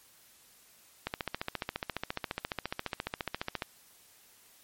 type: click train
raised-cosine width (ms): 0.3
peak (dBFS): -16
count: 38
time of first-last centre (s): 1.07-3.622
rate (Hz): 14.5
effects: white hiss -60 dBFS RMS until 4.63 s + MP3 64 kbps